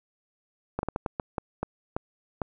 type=slowing click train; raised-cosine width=1 ms; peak=-14 dBFS; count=10; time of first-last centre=0.79-2.418 s; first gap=41 ms; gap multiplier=1.35; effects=none